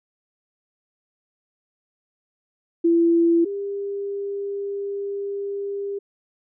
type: tone pair in turn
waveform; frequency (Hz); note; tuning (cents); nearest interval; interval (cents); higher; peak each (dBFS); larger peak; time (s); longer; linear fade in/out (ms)
sine; 336.7 / 400.4; E4 / G4; +37 / +37; minor third; 300; second; -14 / -25; first; 2.84-3.45 / 3.45-5.99; second; 10
effects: none